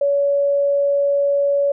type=tone; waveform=sine; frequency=565 Hz; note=C#5; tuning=33 cents sharp; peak=-14 dBFS; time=0.01-1.72 s; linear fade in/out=5 ms; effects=none